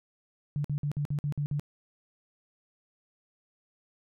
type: tone bursts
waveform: sine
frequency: 145.5 Hz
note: D3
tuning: 16 cents flat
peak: -27 dBFS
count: 8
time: 0.56-1.596 s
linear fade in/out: 0 ms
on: 84 ms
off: 52 ms
effects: none